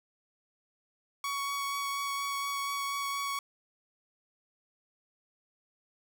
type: tone with vibrato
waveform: sawtooth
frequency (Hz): 1120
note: C#6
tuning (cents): +18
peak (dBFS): -28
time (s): 1.24-3.39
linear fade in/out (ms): 2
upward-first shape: triangle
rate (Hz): 4.2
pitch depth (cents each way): 11
effects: none